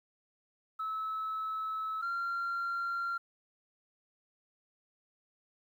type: tone pair in turn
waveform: sine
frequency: 1300 / 1379.8 Hz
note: E6 / F6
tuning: -24 / -21 cents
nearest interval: minor second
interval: 103 cents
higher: second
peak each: -32 / -30 dBFS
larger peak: second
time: 0.79-2.02 / 2.02-3.18 s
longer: first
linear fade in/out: 10 ms
effects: tanh soft clip ceiling -30 dBFS + 11-bit